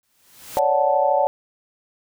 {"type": "noise with exponential growth", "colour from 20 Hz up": "white", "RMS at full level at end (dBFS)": -32, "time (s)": [0.03, 0.59], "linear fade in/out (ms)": 0, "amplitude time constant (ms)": 120}
{"type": "chord", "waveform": "sine", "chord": "D major seventh", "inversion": "third", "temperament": "equal with one note detuned", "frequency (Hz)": [554.4, 587.3, 740, 876.4], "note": ["C#5", "D5", "F#5", "A5"], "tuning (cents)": [0, 0, 0, -7], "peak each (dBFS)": -21, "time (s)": [0.57, 1.27], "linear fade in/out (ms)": 0}
{"effects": []}